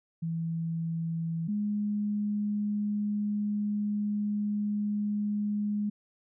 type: tone pair in turn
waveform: sine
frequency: 164.81 / 207.6 Hz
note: E3 / G#3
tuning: 0 / 0 cents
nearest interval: major third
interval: 400 cents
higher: second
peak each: -29 / -27 dBFS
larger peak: second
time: 0.22-1.48 / 1.48-5.9 s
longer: second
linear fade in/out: 10 ms
effects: none